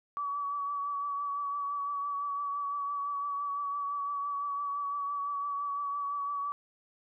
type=tone with vibrato; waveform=sine; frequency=1141 Hz; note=C#6; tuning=50 cents sharp; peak=-31 dBFS; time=0.17-6.52 s; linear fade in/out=0 ms; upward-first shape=triangle; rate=5.9 Hz; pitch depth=30 cents each way; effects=none